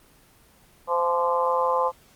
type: harmonic tone with a mistuned harmonic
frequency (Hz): 172.7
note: F3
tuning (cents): -19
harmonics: 3 / 4 / 5 / 6 / 7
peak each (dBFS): -24 / -34 / -26 / -24 / -32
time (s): 0.87-1.92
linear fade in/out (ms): 50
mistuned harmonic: 7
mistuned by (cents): -27
effects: pink hiss -56 dBFS RMS until 2.15 s + Opus 24 kbps